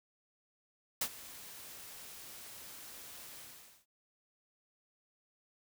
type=noise with ADSR envelope; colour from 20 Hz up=white; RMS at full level=-32 dBFS; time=1.01-3.86 s; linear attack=6 ms; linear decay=66 ms; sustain=-18 dB; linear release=490 ms; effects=none